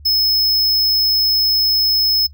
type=tone; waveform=square; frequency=5190 Hz; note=E8; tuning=28 cents flat; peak=-13 dBFS; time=0.05-2.27 s; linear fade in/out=10 ms; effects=noise-tail reverb RT60 0.1 s tail -21 dB re dry + added 73 Hz sine -37 dBFS peak until 2.33 s